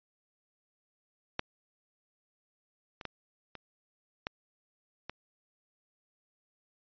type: clicks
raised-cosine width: 0.3 ms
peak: -14 / -27 / -20 / -27 / -17 / -22 dBFS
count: 6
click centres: 1.394 / 3.012 / 3.053 / 3.553 / 4.269 / 5.096 s
effects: resampled to 11025 Hz